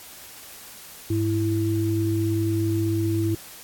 sine tone pair together, 102.88 / 330.6 Hz, G#2 / E4, -16 / +5 cents, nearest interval octave + minor sixth, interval 2021 cents, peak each -23 dBFS, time 1.1-3.35 s, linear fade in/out 5 ms, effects white hiss -43 dBFS RMS until 3.63 s + AAC 64 kbps

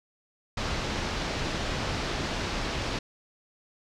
pink low-pass noise, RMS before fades -31 dBFS, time 0.57-2.99 s, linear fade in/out 5 ms, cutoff 5700 Hz, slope 24 dB/octave, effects none

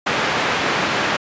white band-pass noise, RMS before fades -20 dBFS, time 0.06-1.17 s, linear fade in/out 10 ms, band 130 to 2100 Hz, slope 12 dB/octave, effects resampled to 16000 Hz

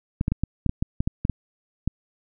clicks, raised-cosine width 5 ms, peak -10 dBFS, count 12, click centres 0.211 / 0.281 / 0.32 / 0.436 / 0.663 / 0.694 / 0.825 / 1.005 / 1.075 / 1.251 / 1.297 / 1.876 s, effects none

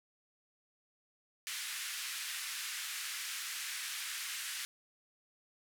pink band-pass noise, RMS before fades -41 dBFS, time 1.47-4.65 s, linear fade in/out 0 ms, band 1600 to 13000 Hz, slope 24 dB/octave, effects none

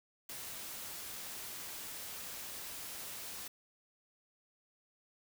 white noise, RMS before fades -45 dBFS, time 0.29-3.48 s, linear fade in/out 5 ms, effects none

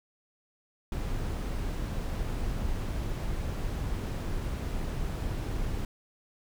brown noise, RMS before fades -32 dBFS, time 0.92-5.85 s, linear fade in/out 2 ms, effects none

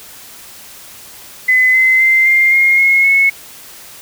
sine tone with pitch steps, 2025 / 2052 / 2080 / 2107 / 2136 / 2164 / 2193 Hz, B6 / C7 / C7 / C7 / C7 / C#7 / C#7, +43 / -34 / -11 / +12 / +35 / -42 / -19 cents, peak -7 dBFS, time 1.48-3.3 s, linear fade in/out 10 ms, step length 260 ms, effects white hiss -36 dBFS RMS until 4.01 s

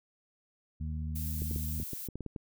harmonic tone, 77.78 Hz, D#2, in tune, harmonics 1 / 2 / 3, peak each -34 / -40 / -44 dBFS, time 0.8-1.84 s, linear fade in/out 10 ms
violet noise, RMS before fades -41 dBFS, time 1.15-2.08 s, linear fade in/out 10 ms
clicks, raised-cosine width 3 ms, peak -26 dBFS, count 10, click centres 1.42 / 1.512 / 1.561 / 1.8 / 1.933 / 2.087 / 2.156 / 2.207 / 2.263 / 2.362 s
effects none

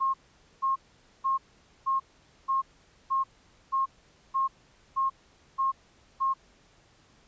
sine tone bursts, 1074 Hz, C6, 45 cents sharp, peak -23 dBFS, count 11, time 0-6.34 s, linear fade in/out 20 ms, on 140 ms, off 480 ms, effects pink hiss -61 dBFS RMS until 7.27 s + resampled to 16000 Hz

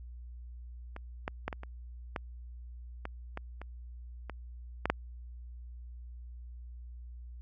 clicks, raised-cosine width 0.5 ms, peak -27 / -18 / -17 / -22 / -28 / -18 / -22 / -22 / -28 / -24 / -14 / -10 dBFS, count 12, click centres 0.964 / 1.279 / 1.48 / 1.528 / 1.634 / 2.162 / 3.054 / 3.374 / 3.616 / 4.297 / 4.856 / 4.9 s, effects added 60 Hz sine -43 dBFS peak until 7.41 s + MP3 96 kbps

